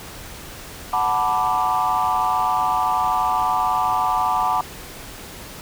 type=chord; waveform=sine; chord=B minor seventh; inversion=second; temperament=equal; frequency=740 / 880 / 987.8 / 1174.7 Hz; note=F#5 / A5 / B5 / D6; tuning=0 / 0 / 0 / 0 cents; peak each=-22 dBFS; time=0.93-4.61 s; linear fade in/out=2 ms; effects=tanh soft clip ceiling -10 dBFS + pink hiss -37 dBFS RMS until 5.61 s